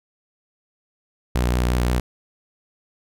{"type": "tone with vibrato", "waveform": "sawtooth", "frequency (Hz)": 61, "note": "B1", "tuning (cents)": -21, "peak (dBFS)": -14, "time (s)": [1.35, 2], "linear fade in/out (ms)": 5, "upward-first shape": "sine", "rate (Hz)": 5.7, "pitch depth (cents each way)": 23, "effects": []}